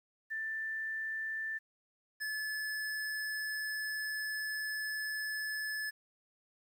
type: tone pair in turn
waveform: sine / square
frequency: 1772 / 1725.5 Hz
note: A6 / A6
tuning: +12 / -34 cents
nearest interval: unison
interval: 46 cents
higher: first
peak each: -35 / -36 dBFS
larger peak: first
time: 0.3-1.59 / 2.2-5.91 s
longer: second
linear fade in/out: 20 ms
effects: 11-bit